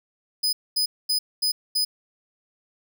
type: tone bursts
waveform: 40% pulse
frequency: 5000 Hz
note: D#8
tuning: 8 cents sharp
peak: -19 dBFS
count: 5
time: 0.43-1.85 s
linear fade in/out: 10 ms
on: 100 ms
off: 230 ms
effects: none